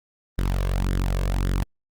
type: tone with flanger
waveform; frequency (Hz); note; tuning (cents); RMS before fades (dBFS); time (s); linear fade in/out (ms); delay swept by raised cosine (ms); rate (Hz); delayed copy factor
sawtooth; 46.25; F#1; 0; -23; 0.38-1.63; 0; 0.57 to 1.87; 1.8; +0.65
effects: Opus 24 kbps